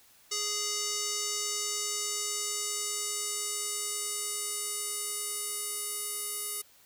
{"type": "tone with band-pass filter sweep", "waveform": "square", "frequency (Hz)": 415.2, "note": "G#4", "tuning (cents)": 0, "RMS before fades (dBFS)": -34, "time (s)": [0.31, 6.62], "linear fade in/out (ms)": 10, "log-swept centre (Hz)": [6100, 11000], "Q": 2.1, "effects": ["white hiss -60 dBFS RMS until 6.85 s"]}